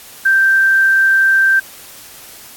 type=tone; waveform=sine; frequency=1568 Hz; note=G6; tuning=in tune; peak=-8 dBFS; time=0.25-1.6 s; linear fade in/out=10 ms; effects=white hiss -37 dBFS RMS until 2.56 s + AAC 64 kbps